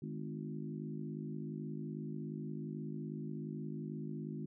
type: harmonic tone with a mistuned harmonic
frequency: 51.3 Hz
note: G#1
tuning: 21 cents flat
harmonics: 3 / 4 / 5 / 6 / 7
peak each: -43 / -45 / -47 / -49 / -50 dBFS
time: 0.02-4.46 s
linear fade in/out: 5 ms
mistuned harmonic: 4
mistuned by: +43 cents
effects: none